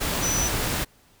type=tone in noise; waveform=sine; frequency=5960 Hz; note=F#8; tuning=12 cents sharp; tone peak=-24 dBFS; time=0.22-0.49 s; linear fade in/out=20 ms; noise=pink; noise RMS=-26 dBFS; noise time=0-0.85 s; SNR=-1 dB; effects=pink hiss -58 dBFS RMS until 1.2 s